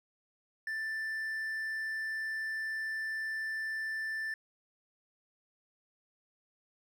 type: tone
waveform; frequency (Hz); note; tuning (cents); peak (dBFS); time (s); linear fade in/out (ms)
triangle; 1769; A6; +9; -32; 0.67-4.34; 2
effects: none